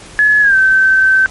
sine tone with pitch glide, 1703 to 1543.7 Hz, G#6 to G6, +43 to -27 cents, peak -6 dBFS, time 0.19-1.26 s, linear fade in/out 0 ms, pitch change -170 cents, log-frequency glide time 0.41-0.56 s, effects pink hiss -35 dBFS RMS until 1.3 s + MP3 48 kbps

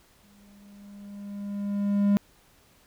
triangle tone with exponential growth, 202.2 Hz, G#3, 46 cents flat, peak -15 dBFS, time 0.23-2.17 s, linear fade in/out 0 ms, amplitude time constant 420 ms, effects pink hiss -60 dBFS RMS until 2.86 s

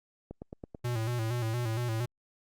click train, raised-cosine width 2 ms, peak -27 dBFS, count 5, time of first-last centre 0.31-0.748 s, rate 9.13 Hz
square tone with vibrato, 116.54 Hz, A#2, in tune, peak -30 dBFS, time 0.84-2.06 s, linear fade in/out 10 ms, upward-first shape square, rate 4.3 Hz, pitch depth 72 cents each way
effects Opus 32 kbps

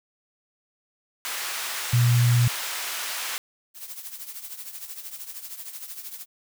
pink high-pass noise, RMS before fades -31 dBFS, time 1.25-3.38 s, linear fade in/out 0 ms, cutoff 1200 Hz, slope 12 dB/octave
sine tone, 120.8 Hz, B2, 38 cents flat, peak -16 dBFS, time 1.93-2.48 s, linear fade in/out 5 ms
blue noise with tremolo, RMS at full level -35 dBFS, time 3.74-6.26 s, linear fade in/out 50 ms, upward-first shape triangle, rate 13 Hz, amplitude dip 75%
effects none

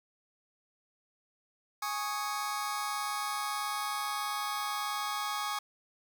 sawtooth chord, Ab suspended fourth, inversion none, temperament just, 830.6 / 1107.5 / 1245.9 Hz, Ab5 / Db6 / Eb6, 0 / -2 / +2 cents, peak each -33 dBFS, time 1.82-5.59 s, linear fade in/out 5 ms, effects none

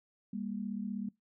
sine tone pair together, 200.2 / 236.2 Hz, G3 / A#3, +37 / +23 cents, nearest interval minor third, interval 286 cents, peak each -37 / -39 dBFS, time 0.33-1.09 s, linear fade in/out 5 ms, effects noise-tail reverb RT60 0.2 s tail -23 dB re dry

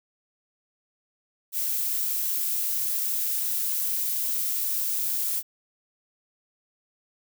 violet noise, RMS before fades -27 dBFS, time 1.52-5.43 s, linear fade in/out 50 ms, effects none

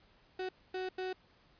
35% pulse tone bursts at uneven times, 372.1 Hz, F#4, 10 cents sharp, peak -34 dBFS, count 3, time 0.39-0.49 / 0.74-0.89 / 0.98-1.13 s, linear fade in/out 5 ms, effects pink hiss -66 dBFS RMS until 1.59 s + resampled to 11025 Hz

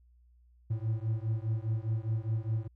triangle beating tone pair, 108.7 / 113.6 Hz, A2 / A#2, -21 / -44 cents, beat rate 4.9 Hz, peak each -30 / -31 dBFS, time 0.7-2.68 s, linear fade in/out 10 ms, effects added 60 Hz sine -59 dBFS peak until 2.75 s

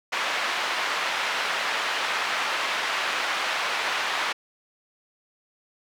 pink band-pass noise, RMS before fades -27 dBFS, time 0.12-4.33 s, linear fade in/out 10 ms, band 990 to 3200 Hz, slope 12 dB/octave, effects none

